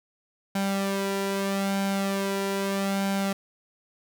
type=tone with flanger; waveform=sawtooth; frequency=196.4 Hz; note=G3; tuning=4 cents sharp; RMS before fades=-27 dBFS; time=0.55-3.33 s; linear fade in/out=5 ms; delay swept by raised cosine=1.3 to 2.13 ms; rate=0.79 Hz; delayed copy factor=+0.6; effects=none